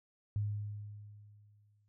sine tone with exponential decay, 103.83 Hz, G#2, in tune, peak -30 dBFS, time 0.36-1.88 s, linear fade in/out 0 ms, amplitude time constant 330 ms, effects none

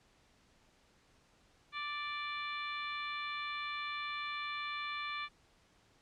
harmonic tone, 587.3 Hz, D5, in tune, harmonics 2 / 3 / 4 / 5 / 6 / 7, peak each -41 / -46 / -42 / -52 / -46 / -53 dBFS, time 1.72-5.29 s, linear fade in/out 50 ms, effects pink hiss -68 dBFS RMS until 6.01 s + low-pass 7000 Hz 12 dB/octave

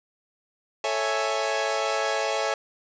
sawtooth chord, A major seventh, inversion none, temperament equal, 440 / 554.4 / 659.3 / 830.6 Hz, A4 / C#5 / E5 / G#5, 0 / 0 / 0 / 0 cents, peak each -27 / -25 / -25 / -26 dBFS, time 0.84-2.54 s, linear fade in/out 2 ms, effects resampled to 16000 Hz + 9-bit

